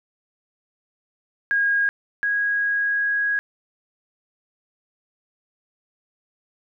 sine tone pair in turn, 1633 / 1650.1 Hz, G#6 / G#6, -30 / -12 cents, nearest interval unison, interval 18 cents, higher second, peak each -17 / -19 dBFS, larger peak first, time 1.51-1.89 / 2.23-3.39 s, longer second, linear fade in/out 0 ms, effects none

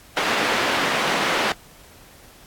white band-pass noise, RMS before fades -22 dBFS, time 0.17-1.52 s, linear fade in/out 0 ms, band 220 to 2200 Hz, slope 12 dB/octave, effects pink hiss -48 dBFS RMS until 2.46 s + AAC 64 kbps

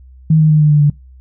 sine tone with pitch steps, 157.7 / 155.35 / 153.03 / 150.75 / 148.51 / 146.29 Hz, D#3 / D#3 / D#3 / D3 / D3 / D3, +24 / -2 / -28 / +46 / +20 / -6 cents, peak -6 dBFS, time 0.3-0.9 s, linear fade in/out 5 ms, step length 100 ms, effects noise-tail reverb RT60 0.2 s tail -23 dB re dry + added 64 Hz sine -37 dBFS peak until 1.2 s

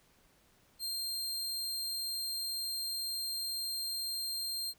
sawtooth tone, 4186 Hz, C8, in tune, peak -32 dBFS, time 0.79-4.74 s, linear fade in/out 50 ms, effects pink hiss -67 dBFS RMS until 4.78 s

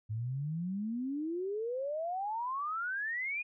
sine exponential sweep, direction up, 104.6 to 2489 Hz, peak -33 dBFS, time 0.09-3.43 s, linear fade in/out 20 ms, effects none

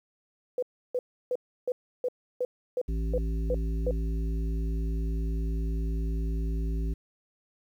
sine tone bursts, 499.2 Hz, B4, 19 cents sharp, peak -25 dBFS, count 10, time 0.58-3.91 s, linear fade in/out 2 ms, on 45 ms, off 320 ms
harmonic tone, 55 Hz, A1, in tune, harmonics 1 / 3 / 5 / 7, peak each -27 / -37 / -41 / -44 dBFS, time 2.88-6.94 s, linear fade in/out 10 ms
effects 10-bit

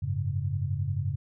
sine chord, F# suspended second, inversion none, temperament equal, 92.5 / 103.83 / 138.59 Hz, F#2 / G#2 / C#3, 0 / 0 / 0 cents, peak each -31 dBFS, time 0.02-1.16 s, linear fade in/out 10 ms, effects none

